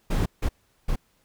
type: noise bursts at uneven times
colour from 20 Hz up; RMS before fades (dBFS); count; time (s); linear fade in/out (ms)
brown; -23; 3; 0.1-0.26 / 0.42-0.49 / 0.88-0.96; 10
effects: pink hiss -66 dBFS RMS until 1.24 s